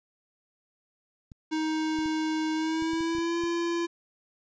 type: clicks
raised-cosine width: 5 ms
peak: -33 dBFS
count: 9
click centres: 1.318 / 1.988 / 2.059 / 2.823 / 2.934 / 3.007 / 3.151 / 3.184 / 3.437 s
type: tone with pitch glide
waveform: square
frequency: 314 to 340.4 Hz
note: D#4 to F4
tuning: +16 to -44 cents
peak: -27 dBFS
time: 1.51-3.87 s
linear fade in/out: 20 ms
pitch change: +140 cents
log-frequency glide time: 2.54-3.39 s
effects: resampled to 16000 Hz + 10-bit